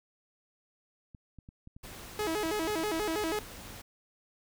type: clicks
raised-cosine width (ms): 5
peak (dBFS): -36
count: 10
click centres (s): 1.148 / 1.387 / 1.489 / 1.674 / 1.765 / 2.208 / 2.459 / 2.65 / 2.703 / 2.996
type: noise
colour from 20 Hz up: pink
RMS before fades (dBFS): -46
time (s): 1.83-3.82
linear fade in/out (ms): 10
type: tone with vibrato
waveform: sawtooth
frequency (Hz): 370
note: F#4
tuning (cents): 0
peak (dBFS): -26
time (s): 2.19-3.39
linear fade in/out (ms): 2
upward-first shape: square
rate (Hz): 6.2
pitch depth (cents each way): 230
effects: none